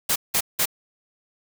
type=noise bursts; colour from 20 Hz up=white; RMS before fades=-21 dBFS; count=3; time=0.09-0.657 s; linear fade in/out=10 ms; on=69 ms; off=180 ms; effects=none